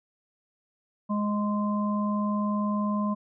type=harmonic tone; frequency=207.7 Hz; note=G#3; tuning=in tune; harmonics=1 / 3 / 5; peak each=-25 / -36 / -32 dBFS; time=1.09-3.15 s; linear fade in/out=20 ms; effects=none